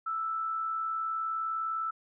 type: tone with amplitude modulation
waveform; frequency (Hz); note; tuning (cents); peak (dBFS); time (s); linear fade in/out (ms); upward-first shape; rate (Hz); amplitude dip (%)
sine; 1320; E6; +2; -28; 0.06-1.91; 10; sine; 59.9; 40
effects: none